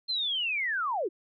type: linear sweep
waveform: sine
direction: down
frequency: 4200 to 307.3 Hz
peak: -27 dBFS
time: 0.08-1.09 s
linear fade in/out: 20 ms
effects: none